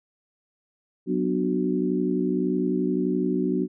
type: harmonic tone with a mistuned harmonic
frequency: 61.74 Hz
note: B1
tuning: in tune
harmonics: 3 / 4 / 5 / 6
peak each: -27 / -27 / -27 / -27 dBFS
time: 1.06-3.68 s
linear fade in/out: 50 ms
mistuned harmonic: 5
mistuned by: -60 cents
effects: none